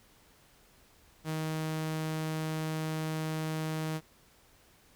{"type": "tone", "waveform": "sawtooth", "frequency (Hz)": 157.5, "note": "D#3", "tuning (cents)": 21, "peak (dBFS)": -28, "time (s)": [1.24, 4.01], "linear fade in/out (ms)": 50, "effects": ["pink hiss -62 dBFS RMS until 4.95 s"]}